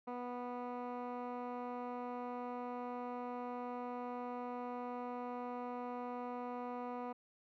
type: tone with low-pass filter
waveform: 15% pulse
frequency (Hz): 245.6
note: B3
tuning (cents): -9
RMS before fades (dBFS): -43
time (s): 0.07-7.13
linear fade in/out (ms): 10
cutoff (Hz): 1300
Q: 1.4
effects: none